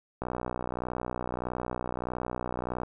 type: click train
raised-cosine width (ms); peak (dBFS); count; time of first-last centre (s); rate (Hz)
1; -18; 162; 0.22-2.834; 61.6
effects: none